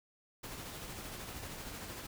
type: noise with tremolo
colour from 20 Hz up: pink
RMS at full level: -44 dBFS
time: 0.43-2.07 s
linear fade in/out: 10 ms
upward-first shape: sine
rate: 13 Hz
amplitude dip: 30%
effects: none